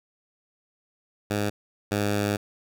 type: tone pair in turn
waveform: 10% pulse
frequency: 103.4 / 102.69 Hz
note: G#2 / G#2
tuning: -7 / -19 cents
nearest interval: unison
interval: 12 cents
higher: first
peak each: -16 / -15 dBFS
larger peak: second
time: 1.3-1.5 / 1.91-2.37 s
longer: second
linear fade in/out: 10 ms
effects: none